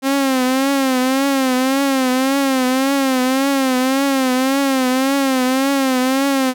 sawtooth tone with vibrato, 265.3 Hz, C4, 24 cents sharp, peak -10 dBFS, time 0.02-6.54 s, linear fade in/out 50 ms, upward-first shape triangle, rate 1.8 Hz, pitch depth 94 cents each way, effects none

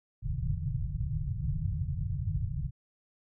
white low-pass noise, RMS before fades -32 dBFS, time 0.22-2.71 s, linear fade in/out 50 ms, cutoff 160 Hz, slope 96 dB/octave, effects none

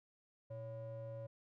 triangle ring-modulated tone, 220.1 Hz, A3, 1 cent sharp, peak -39 dBFS, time 0.5-1.27 s, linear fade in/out 10 ms, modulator 338 Hz, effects none

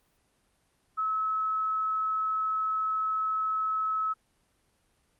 sine tone, 1293 Hz, E6, 34 cents flat, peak -26 dBFS, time 0.97-4.14 s, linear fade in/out 20 ms, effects pink hiss -70 dBFS RMS until 5.19 s + Opus 32 kbps

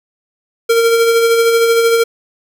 square tone with tremolo, 461 Hz, A#4, 19 cents flat, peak -8 dBFS, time 0.69-2.04 s, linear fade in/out 10 ms, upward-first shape sine, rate 13 Hz, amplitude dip 35%, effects none

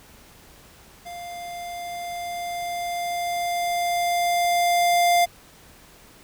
square tone with level ramp, 698.5 Hz, F5, in tune, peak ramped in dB -35 to -16 dBFS, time 1.05-5.26 s, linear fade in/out 20 ms, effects pink hiss -50 dBFS RMS until 6.23 s

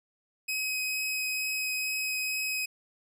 sawtooth tone with vibrato, 2534 Hz, D#7, 31 cents sharp, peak -26 dBFS, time 0.48-2.66 s, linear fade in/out 10 ms, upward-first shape triangle, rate 2.2 Hz, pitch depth 8 cents each way, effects none

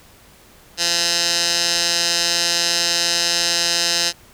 15% pulse tone with band-pass filter, 171.4 Hz, F3, 32 cents flat, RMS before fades -19 dBFS, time 0.77-4.13 s, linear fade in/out 50 ms, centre 5100 Hz, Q 2.3, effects pink hiss -48 dBFS RMS until 4.33 s

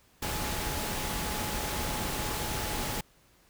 sine tone in noise, 847 Hz, G#5, 34 cents sharp, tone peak -41 dBFS, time 0.22-3.01 s, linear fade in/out 5 ms, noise pink, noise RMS -33 dBFS, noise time 0.22-3.01 s, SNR -11 dB, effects pink hiss -63 dBFS RMS until 3.49 s

